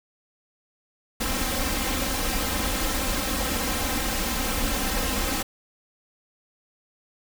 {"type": "noise with comb filter", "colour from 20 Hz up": "pink", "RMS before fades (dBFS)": -26, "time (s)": [1.2, 5.43], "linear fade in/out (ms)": 10, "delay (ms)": 3.8, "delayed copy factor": 0.8, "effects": []}